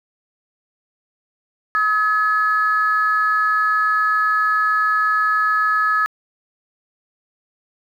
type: tone pair together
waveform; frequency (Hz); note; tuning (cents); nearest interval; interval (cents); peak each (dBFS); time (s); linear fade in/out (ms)
sine; 1276.6 / 1704; D#6 / G#6; +44 / +44; perfect fourth; 500; -16 / -18; 1.75-6.06; 0
effects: tanh soft clip ceiling -7 dBFS + 8-bit